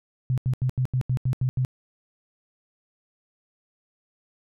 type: tone bursts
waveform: sine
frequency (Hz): 128.1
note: C3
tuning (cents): -36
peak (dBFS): -20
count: 9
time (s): 0.3-1.649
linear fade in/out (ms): 0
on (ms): 77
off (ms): 82
effects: none